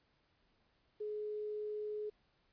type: tone with quantisation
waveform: sine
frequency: 422.5 Hz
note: G#4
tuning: 30 cents sharp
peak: -38 dBFS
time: 1-2.1 s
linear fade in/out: 10 ms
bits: 11
effects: pink hiss -75 dBFS RMS until 2.52 s + resampled to 11025 Hz